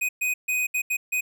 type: tone bursts at uneven times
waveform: square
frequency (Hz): 2498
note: D#7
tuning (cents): +6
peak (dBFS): -23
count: 6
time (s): 0.01-0.09 / 0.21-0.34 / 0.48-0.67 / 0.74-0.82 / 0.9-0.97 / 1.12-1.21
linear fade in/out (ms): 10
effects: none